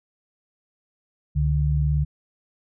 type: tone pair together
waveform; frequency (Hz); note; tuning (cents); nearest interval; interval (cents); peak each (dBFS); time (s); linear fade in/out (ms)
sine; 69.29 / 146.83; C#2 / D3; 0 / 0; octave + minor second; 1300; -21; 1.35-2.05; 20
effects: none